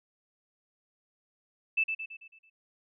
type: tone with echo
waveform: sine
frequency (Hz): 2637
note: E7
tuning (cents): 0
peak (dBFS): -23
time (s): 1.77-1.84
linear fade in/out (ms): 10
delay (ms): 110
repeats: 6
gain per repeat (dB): -6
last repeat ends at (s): 2.5
effects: none